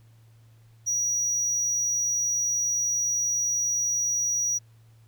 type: tone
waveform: triangle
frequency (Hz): 5790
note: F#8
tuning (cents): -38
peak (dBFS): -22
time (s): 0.86-4.59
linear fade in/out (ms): 20
effects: added 113 Hz sine -52 dBFS peak until 5.07 s + pink hiss -66 dBFS RMS until 5.07 s